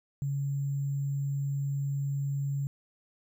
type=tone with sample-and-hold; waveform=sine; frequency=140 Hz; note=C#3; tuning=18 cents sharp; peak=-28 dBFS; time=0.22-2.67 s; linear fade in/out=0 ms; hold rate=7350 Hz; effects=none